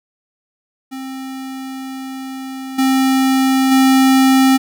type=tone with level steps; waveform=square; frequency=264.6 Hz; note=C4; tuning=20 cents sharp; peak=-26 / -12 / -9 dBFS; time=0.91-4.58 s; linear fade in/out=20 ms; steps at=2.78 / 3.71 s; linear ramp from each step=10 ms; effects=none